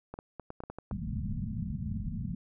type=clicks; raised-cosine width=1 ms; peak=-26 dBFS; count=9; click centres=0.14 / 0.189 / 0.397 / 0.504 / 0.604 / 0.637 / 0.7 / 0.786 / 0.912 s
type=low-pass noise; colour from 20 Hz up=white; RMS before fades=-35 dBFS; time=0.91-2.35 s; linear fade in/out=5 ms; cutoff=230 Hz; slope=96 dB/octave
effects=none